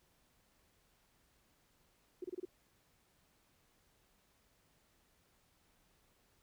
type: tone bursts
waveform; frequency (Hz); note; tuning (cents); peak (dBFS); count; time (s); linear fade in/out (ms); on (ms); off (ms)
sine; 363.4; F#4; -31; -39; 5; 2.22-2.452; 5; 24; 28
effects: pink hiss -73 dBFS RMS until 6.42 s